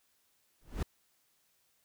brown noise with exponential growth, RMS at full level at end -28 dBFS, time 0.61-0.83 s, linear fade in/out 5 ms, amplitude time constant 47 ms, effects white hiss -73 dBFS RMS until 1.84 s

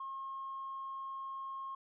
sine tone, 1077 Hz, C6, 50 cents sharp, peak -39 dBFS, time 0-1.75 s, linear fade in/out 5 ms, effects tanh soft clip ceiling -35 dBFS

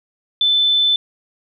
sine tone, 3520 Hz, A7, in tune, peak -12 dBFS, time 0.41-0.96 s, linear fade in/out 2 ms, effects none

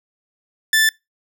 sawtooth tone, 1760 Hz, A6, in tune, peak -9 dBFS, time 0.73-0.89 s, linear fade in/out 2 ms, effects noise-tail reverb RT60 0.2 s tail -24 dB re dry

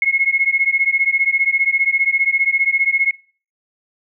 sine beating tone pair, 2165 / 2180 Hz, C#7 / C#7, -41 / -29 cents, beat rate 15 Hz, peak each -16 dBFS, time 0.02-3.11 s, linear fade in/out 2 ms, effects noise-tail reverb RT60 0.4 s tail -22 dB re dry

